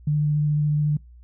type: tone with vibrato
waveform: sine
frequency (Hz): 149.2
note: D3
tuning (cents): +28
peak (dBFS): -18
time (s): 0.07-0.97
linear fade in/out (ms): 5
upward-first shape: sine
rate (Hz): 14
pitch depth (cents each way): 11
effects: noise-tail reverb RT60 0.2 s tail -26 dB re dry + added 60 Hz sine -44 dBFS peak until 1.23 s